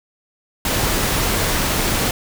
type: noise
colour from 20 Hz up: pink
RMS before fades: -19 dBFS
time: 0.65-2.11 s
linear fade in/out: 2 ms
effects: none